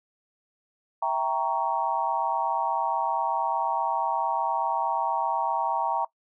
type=chord; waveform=sine; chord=E diminished seventh; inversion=none; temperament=equal with one note detuned; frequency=659.3 / 784 / 932.3 / 1115.2 Hz; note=E5 / G5 / Bb5 / Db6; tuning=0 / 0 / 0 / +10 cents; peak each=-32 / -29 / -26 / -32 dBFS; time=1.02-6.05 s; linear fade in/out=5 ms; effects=noise-tail reverb RT60 0.1 s tail -20 dB re dry